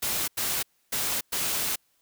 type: noise bursts at uneven times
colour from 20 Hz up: white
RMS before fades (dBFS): -28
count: 4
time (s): 0.02-0.28 / 0.37-0.63 / 0.92-1.21 / 1.32-1.76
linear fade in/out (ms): 10
effects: white hiss -69 dBFS RMS until 2.01 s